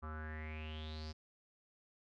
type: tone with low-pass filter sweep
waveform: square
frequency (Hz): 77.78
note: D#2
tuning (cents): 0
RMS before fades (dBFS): -45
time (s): 0.02-1.13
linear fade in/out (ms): 20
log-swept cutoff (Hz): 1200 to 5100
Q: 8.1
effects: none